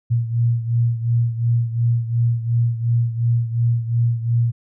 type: beating tone pair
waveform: sine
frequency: 116.9 / 119.7 Hz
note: A#2 / A#2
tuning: +5 / +46 cents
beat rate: 2.8 Hz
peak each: -17 / -22 dBFS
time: 0.1-4.52 s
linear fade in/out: 20 ms
effects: none